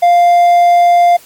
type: tone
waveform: triangle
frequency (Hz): 698.5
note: F5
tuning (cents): 0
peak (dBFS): -3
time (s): 0.02-1.17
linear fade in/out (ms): 10
effects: white hiss -41 dBFS RMS until 1.25 s + AAC 64 kbps

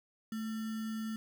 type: tone with sample-and-hold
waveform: sine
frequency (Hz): 220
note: A3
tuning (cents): 0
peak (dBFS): -35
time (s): 0.32-1.16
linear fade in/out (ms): 2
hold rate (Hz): 1575
effects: none

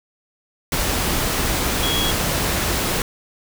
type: tone in noise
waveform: sine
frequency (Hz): 3322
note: G#7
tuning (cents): 0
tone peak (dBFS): -22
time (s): 1.83-2.11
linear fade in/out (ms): 2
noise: pink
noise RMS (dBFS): -21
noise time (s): 0.72-3.02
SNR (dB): -4
effects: none

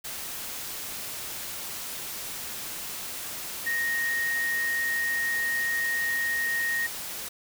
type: tone in noise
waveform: sine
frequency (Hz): 1864.7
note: A#6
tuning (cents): 0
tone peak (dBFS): -25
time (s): 3.66-6.87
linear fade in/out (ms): 10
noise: white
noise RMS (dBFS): -36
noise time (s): 0.04-7.29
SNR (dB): +8
effects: none

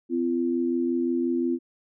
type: tone pair together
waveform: sine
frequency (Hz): 255.8 / 341.5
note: C4 / F4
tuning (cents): -39 / -39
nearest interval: perfect fourth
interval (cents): 500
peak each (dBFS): -25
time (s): 0.09-1.59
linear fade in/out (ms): 50
effects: none

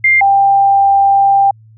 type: tone pair in turn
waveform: sine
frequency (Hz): 2100 / 791.2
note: C7 / G5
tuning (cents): +6 / +16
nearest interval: octave + perfect fourth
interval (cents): 1690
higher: first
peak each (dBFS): -6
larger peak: neither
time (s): 0.04-0.21 / 0.21-1.51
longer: second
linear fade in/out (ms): 5
effects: added 110 Hz sine -39 dBFS peak until 1.77 s

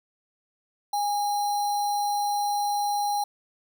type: tone with sample-and-hold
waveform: sine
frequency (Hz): 821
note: G#5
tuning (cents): -20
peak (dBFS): -23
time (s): 0.93-3.24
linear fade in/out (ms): 5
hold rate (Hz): 4900
effects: none

